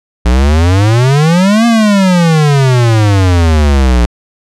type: exponential two-way sweep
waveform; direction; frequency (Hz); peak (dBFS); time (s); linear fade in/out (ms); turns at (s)
square; up then down; 57.7 to 237.4 to 57.7; -6; 0.25-4.06; 10; 1.66
effects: low-pass 8000 Hz 12 dB/octave